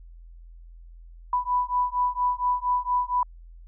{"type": "beating tone pair", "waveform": "sine", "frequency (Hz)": [987.8, 992.1], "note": ["B5", "B5"], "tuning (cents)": [0, 8], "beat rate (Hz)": 4.3, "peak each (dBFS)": -25, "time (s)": [1.33, 3.23], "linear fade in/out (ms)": 2, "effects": ["added 42 Hz sine -43 dBFS peak until 3.67 s"]}